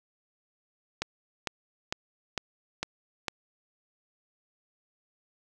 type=click train; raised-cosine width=0.2 ms; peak=-12 dBFS; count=6; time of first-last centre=1.02-3.282 s; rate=2.21 Hz; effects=none